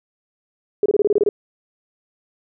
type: tone bursts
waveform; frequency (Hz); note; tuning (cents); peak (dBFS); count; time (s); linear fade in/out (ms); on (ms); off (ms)
sine; 412.5; G#4; -12; -12; 9; 0.83-1.29; 2; 28; 26
effects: none